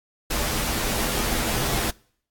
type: noise with comb filter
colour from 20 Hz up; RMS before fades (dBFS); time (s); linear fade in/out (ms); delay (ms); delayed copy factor
pink; -25; 0.3-1.91; 10; 11; -0.6
effects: noise-tail reverb RT60 0.6 s tail -25 dB re dry + AAC 64 kbps